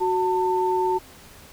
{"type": "tone pair together", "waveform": "sine", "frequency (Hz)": [370, 895.4], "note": ["F#4", "A5"], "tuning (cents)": [0, 30], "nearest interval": "octave + minor third", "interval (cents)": 1530, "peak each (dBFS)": [-22, -22], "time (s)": [0, 0.99], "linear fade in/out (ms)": 20, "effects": ["pink hiss -47 dBFS RMS until 1.52 s"]}